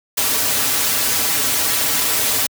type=noise with comb filter; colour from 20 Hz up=white; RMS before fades=-18 dBFS; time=0.17-2.47 s; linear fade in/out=10 ms; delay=5.6 ms; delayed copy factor=-1; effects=high-pass 80 Hz 12 dB/octave